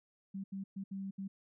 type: tone bursts at uneven times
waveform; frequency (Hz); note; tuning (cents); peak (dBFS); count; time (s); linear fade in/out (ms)
sine; 194.4; G3; -14; -38; 5; 0.34-0.44 / 0.52-0.64 / 0.76-0.84 / 0.91-1.11 / 1.18-1.28; 10
effects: none